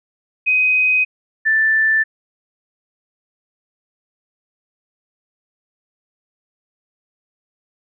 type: tone pair in turn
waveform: sine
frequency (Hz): 2512 / 1765.5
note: D#7 / A6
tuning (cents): +16 / +5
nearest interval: tritone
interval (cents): 611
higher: first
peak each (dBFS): -12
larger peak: neither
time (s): 0.46-1.05 / 1.45-2.04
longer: neither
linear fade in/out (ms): 20
effects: none